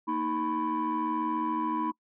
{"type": "tone cluster", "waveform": "sine", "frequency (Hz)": [232.6, 313.7, 993, 1087], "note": ["A#3", "D#4", "B5", "C#6"], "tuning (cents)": [-4, 14, 9, -34], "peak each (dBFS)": [-34, -30, -29, -38], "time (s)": [0.07, 1.92], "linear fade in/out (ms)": 20, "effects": ["noise-tail reverb RT60 0.1 s tail -25 dB re dry", "tanh soft clip ceiling -22 dBFS"]}